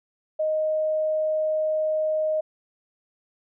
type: tone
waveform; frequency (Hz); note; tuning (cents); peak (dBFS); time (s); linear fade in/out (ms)
sine; 622.3; D#5; 0; -21; 0.39-2.41; 10
effects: none